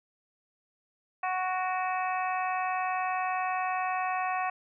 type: harmonic tone with a mistuned harmonic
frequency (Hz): 370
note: F#4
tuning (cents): 0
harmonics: 2 / 3 / 4 / 5 / 6 / 7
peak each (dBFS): -30 / -33 / -41 / -38 / -44 / -39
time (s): 1.23-4.5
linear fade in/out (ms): 5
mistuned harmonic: 6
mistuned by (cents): +48
effects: none